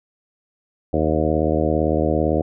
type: harmonic tone with a mistuned harmonic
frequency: 77.78 Hz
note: D#2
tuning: in tune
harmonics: 1 / 2 / 3 / 4 / 5 / 6 / 7 / 8 / 9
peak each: -24 / -26 / -26 / -23 / -26 / -25 / -24 / -27 / -29 dBFS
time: 0.93-2.42 s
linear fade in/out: 5 ms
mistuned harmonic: 9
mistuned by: +25 cents
effects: none